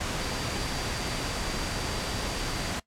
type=tone in noise; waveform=sine; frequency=4698 Hz; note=D8; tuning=in tune; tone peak=-42 dBFS; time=0.2-2.71 s; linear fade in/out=10 ms; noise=pink; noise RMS=-31 dBFS; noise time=0-2.8 s; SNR=-14 dB; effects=noise-tail reverb RT60 0.1 s tail -19 dB re dry + low-pass 8000 Hz 12 dB/octave